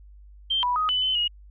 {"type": "tone with pitch steps", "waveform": "sine", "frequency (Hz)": [3152, 983, 1253, 3002, 3045, 2885], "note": ["G7", "B5", "D#6", "F#7", "F#7", "F#7"], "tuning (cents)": [9, -8, 12, 24, 49, -44], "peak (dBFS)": -21, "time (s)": [0.5, 1.28], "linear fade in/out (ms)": 10, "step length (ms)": 130, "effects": ["added 50 Hz sine -45 dBFS peak until 1.5 s"]}